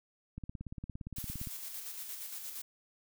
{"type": "click train", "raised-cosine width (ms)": 5, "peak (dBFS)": -29, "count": 20, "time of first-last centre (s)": [0.38, 1.472], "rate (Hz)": 17.4}
{"type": "noise with tremolo", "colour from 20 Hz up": "blue", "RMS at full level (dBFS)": -42, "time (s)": [1.16, 2.62], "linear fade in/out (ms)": 5, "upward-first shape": "square", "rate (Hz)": 8.6, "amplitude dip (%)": 35}
{"effects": []}